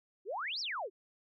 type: exponential two-way sweep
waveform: sine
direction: up then down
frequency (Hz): 342.4 to 5720 to 342.4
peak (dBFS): -35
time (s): 0.25-0.9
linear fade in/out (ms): 50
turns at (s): 0.6
effects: none